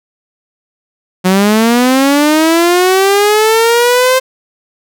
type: linear sweep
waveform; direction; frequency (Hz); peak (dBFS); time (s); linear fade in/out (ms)
sawtooth; up; 181 to 523.3; -3; 1.24-4.2; 20
effects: none